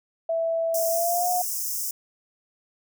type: tone with pitch glide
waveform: sine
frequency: 659.3 to 719 Hz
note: E5 to F#5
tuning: 0 to -50 cents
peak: -22 dBFS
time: 0.29-1.42 s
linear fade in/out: 5 ms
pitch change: +150 cents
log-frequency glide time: 0.88-1.3 s
type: high-pass noise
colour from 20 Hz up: white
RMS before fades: -29 dBFS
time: 0.74-1.91 s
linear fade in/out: 5 ms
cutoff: 5200 Hz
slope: 96 dB/octave
effects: none